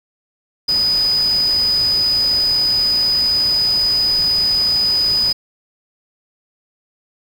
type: tone in noise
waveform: sine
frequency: 4978 Hz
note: D#8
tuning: in tune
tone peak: -13 dBFS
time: 0.68-5.33 s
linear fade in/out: 10 ms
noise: pink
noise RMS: -31 dBFS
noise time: 0.68-5.33 s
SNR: +15 dB
effects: none